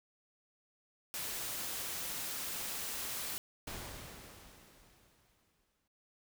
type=noise; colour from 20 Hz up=white; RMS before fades=-40 dBFS; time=1.14-3.38 s; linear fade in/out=0 ms
type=noise with exponential decay; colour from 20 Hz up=pink; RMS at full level=-42 dBFS; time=3.67-5.88 s; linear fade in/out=5 ms; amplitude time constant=480 ms
effects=none